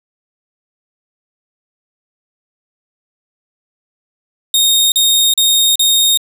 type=tone bursts; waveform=sawtooth; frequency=3705 Hz; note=A#7; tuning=11 cents flat; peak=-6 dBFS; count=4; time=4.54-6.174 s; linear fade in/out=2 ms; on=380 ms; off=38 ms; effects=7-bit